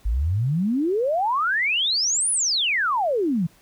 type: exponential two-way sweep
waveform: sine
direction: up then down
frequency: 49 to 10270 to 154.7 Hz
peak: -19 dBFS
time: 0.05-3.47 s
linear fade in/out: 10 ms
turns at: 2.31 s
effects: pink hiss -56 dBFS RMS until 3.61 s